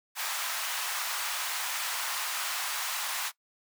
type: high-pass noise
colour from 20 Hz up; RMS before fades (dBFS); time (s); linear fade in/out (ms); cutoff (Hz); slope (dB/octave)
pink; -33; 0.15-3.32; 50; 890; 24
effects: noise-tail reverb RT60 0.1 s tail -20 dB re dry